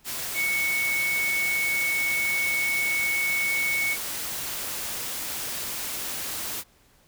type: tone in noise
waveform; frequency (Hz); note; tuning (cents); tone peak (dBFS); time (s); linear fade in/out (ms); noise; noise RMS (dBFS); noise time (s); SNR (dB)
sine; 2217; C#7; 0; -23; 0.34-3.97; 50; white; -32; 0.04-6.64; +6
effects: pink hiss -60 dBFS RMS until 7.07 s